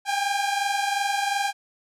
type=tone pair together; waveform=sawtooth; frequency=794 / 816.8 Hz; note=G5 / G#5; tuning=+22 / -29 cents; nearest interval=unison; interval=49 cents; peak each=-21 / -23 dBFS; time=0.05-1.53 s; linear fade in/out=50 ms; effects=low-pass 10000 Hz 12 dB/octave